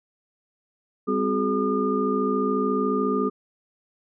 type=tone cluster; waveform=sine; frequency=199.7 / 259.3 / 368.5 / 422.5 / 1211 Hz; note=G3 / C4 / F#4 / G#4 / D#6; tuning=+32 / -15 / -7 / +30 / -47 cents; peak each=-28 / -26 / -30 / -25 / -28 dBFS; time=1.07-3.3 s; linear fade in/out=20 ms; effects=none